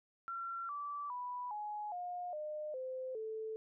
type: tone with pitch steps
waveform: sine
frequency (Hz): 1363 / 1159.5 / 986.3 / 839 / 713.7 / 607.1 / 516.5 / 439.4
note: F6 / D6 / B5 / G#5 / F5 / D#5 / C5 / A4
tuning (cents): -43 / -22 / -3 / +17 / +37 / -43 / -22 / -2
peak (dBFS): -39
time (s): 0.28-3.56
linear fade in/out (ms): 0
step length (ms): 410
effects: none